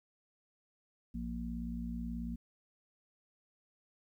harmonic tone, 58.4 Hz, A#1, 4 cents sharp, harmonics 1 / 3 / 4, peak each -41 / -43 / -40 dBFS, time 1.14-2.36 s, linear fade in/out 10 ms, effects 12-bit

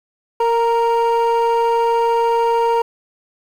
triangle tone pair together, 462.8 / 932.3 Hz, A#4 / A#5, -13 / 0 cents, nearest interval octave, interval 1213 cents, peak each -13 dBFS, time 0.4-2.82 s, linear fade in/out 5 ms, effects tanh soft clip ceiling -8 dBFS + 8-bit

